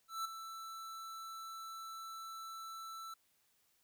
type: tone with ADSR envelope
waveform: square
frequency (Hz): 1326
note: E6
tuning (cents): +10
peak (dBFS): -36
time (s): 0.08-3.14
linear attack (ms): 170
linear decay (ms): 8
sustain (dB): -10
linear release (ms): 4
effects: white hiss -75 dBFS RMS until 3.83 s